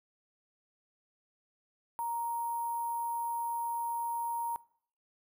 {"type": "tone with sample-and-hold", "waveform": "sine", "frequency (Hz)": 936, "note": "A#5", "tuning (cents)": 7, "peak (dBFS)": -32, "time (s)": [1.99, 4.56], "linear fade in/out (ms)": 0, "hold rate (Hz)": 11025, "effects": ["noise-tail reverb RT60 0.6 s tail -21 dB re dry"]}